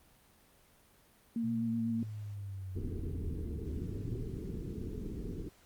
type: tone with vibrato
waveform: sine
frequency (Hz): 229.3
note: A#3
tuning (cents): -28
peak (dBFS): -31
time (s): 1.36-2.03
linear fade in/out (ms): 2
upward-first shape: sine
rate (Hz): 8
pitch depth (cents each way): 22
type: linear two-way sweep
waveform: sine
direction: down then up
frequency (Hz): 122.4 to 71.9 to 122.4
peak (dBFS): -39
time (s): 1.43-4.23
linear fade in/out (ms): 20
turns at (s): 3.65
type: low-pass noise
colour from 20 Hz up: pink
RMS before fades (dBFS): -40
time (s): 2.75-5.49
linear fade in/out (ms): 10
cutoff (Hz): 450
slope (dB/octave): 96
effects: pink hiss -64 dBFS RMS until 5.65 s + Opus 32 kbps